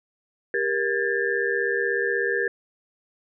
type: tone cluster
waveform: sine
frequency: 396.6 / 472.8 / 1631 / 1768 Hz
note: G4 / A#4 / G#6 / A6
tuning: +20 / +24 / -32 / +8 cents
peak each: -27 dBFS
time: 0.54-2.48 s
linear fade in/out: 2 ms
effects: none